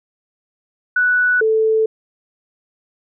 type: tone pair in turn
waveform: sine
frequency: 1480 / 440 Hz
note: F#6 / A4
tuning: 0 / 0 cents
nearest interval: octave + major sixth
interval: 2100 cents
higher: first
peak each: -12 dBFS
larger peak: neither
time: 0.96-1.41 / 1.41-1.86 s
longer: neither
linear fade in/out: 5 ms
effects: none